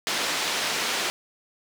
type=band-pass noise; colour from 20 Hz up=white; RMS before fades=-27 dBFS; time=0.07-1.1 s; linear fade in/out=0 ms; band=240 to 4700 Hz; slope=12 dB/octave; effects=none